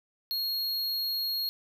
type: tone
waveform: square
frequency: 4287 Hz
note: C8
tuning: 41 cents sharp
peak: -29 dBFS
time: 0.31-1.49 s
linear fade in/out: 0 ms
effects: none